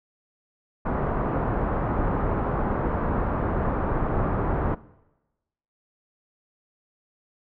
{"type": "low-pass noise", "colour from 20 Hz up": "pink", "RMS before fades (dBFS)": -25, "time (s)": [0.85, 4.75], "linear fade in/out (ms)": 10, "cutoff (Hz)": 1300, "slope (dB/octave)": 24, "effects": ["noise-tail reverb RT60 1.0 s tail -20 dB re dry"]}